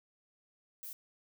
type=noise; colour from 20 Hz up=violet; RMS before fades=-45 dBFS; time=0.83-0.93 s; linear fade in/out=0 ms; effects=none